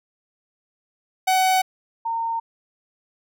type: tone pair in turn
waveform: 45% pulse / sine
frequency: 751 / 915.6 Hz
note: F#5 / A#5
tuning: +26 / -31 cents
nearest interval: minor third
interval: 343 cents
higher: second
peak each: -16 / -22 dBFS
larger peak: first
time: 1.27-1.62 / 2.05-2.4 s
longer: neither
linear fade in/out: 10 ms
effects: none